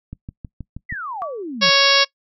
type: click train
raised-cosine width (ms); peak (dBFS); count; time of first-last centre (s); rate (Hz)
5; -19; 6; 0.13-0.925; 6.29
type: exponential sweep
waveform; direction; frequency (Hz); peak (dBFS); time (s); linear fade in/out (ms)
sine; down; 2055 to 156.2; -26; 0.89-1.7; 10
type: tone with exponential decay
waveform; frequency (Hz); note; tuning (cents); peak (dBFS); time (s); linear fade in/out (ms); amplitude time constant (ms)
sine; 1147; D6; -41; -21; 1.22-1.43; 0; 45
type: harmonic tone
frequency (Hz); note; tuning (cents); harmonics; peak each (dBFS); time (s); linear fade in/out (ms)
554.4; C#5; 0; 1 / 2 / 3 / 4 / 5 / 6 / 7 / 8 / 9 / 10; -21 / -21 / -21 / -21 / -21 / -21 / -21 / -21 / -21 / -21; 1.61-2.05; 20
effects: noise-tail reverb RT60 0.1 s tail -22 dB re dry